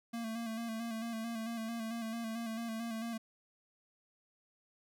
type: tone with vibrato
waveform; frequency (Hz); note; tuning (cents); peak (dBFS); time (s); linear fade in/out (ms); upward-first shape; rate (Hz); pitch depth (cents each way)
square; 227.5; A#3; -42; -38; 0.13-3.18; 10; square; 4.5; 36
effects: none